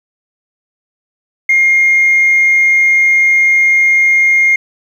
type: tone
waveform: sine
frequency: 2128 Hz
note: C7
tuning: 29 cents sharp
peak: -5 dBFS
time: 1.49-4.56 s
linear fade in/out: 5 ms
effects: tanh soft clip ceiling -3 dBFS + 7-bit